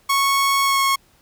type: tone with pitch glide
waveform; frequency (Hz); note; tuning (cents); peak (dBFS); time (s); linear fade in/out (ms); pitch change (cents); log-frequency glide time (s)
sawtooth; 1104 to 1092.6; C#6 to C#6; -7 to -25; -12; 0.09-0.96; 10; -18; 0.64-0.81
effects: pink hiss -57 dBFS RMS until 1.21 s